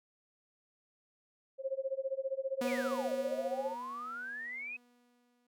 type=tone with tremolo; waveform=sine; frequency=535 Hz; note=C5; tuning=38 cents sharp; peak=-30 dBFS; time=1.58-3.75 s; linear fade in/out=50 ms; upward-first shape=sine; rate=15 Hz; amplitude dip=95%
type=tone with exponential decay; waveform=sawtooth; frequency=243.5 Hz; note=B3; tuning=24 cents flat; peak=-29 dBFS; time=2.61-5.47 s; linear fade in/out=5 ms; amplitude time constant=620 ms
type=exponential two-way sweep; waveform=sine; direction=down then up; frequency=2574 to 520 to 2574 Hz; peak=-39 dBFS; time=2.67-4.77 s; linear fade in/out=10 ms; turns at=3.16 s
effects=none